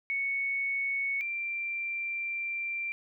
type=tone pair in turn; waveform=sine; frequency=2217 / 2360 Hz; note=C#7 / D7; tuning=0 / +8 cents; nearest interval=minor second; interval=108 cents; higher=second; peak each=-28 / -31 dBFS; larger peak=first; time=0.1-1.21 / 1.21-2.92 s; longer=second; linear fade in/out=0 ms; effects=none